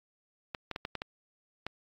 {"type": "clicks", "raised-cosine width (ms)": 0.3, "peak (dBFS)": -19, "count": 7, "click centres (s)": [0.548, 0.713, 0.761, 0.851, 0.953, 1.019, 1.666], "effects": ["AAC 64 kbps"]}